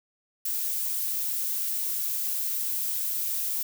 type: noise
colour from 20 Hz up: violet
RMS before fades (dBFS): -29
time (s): 0.45-3.63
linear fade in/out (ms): 5
effects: none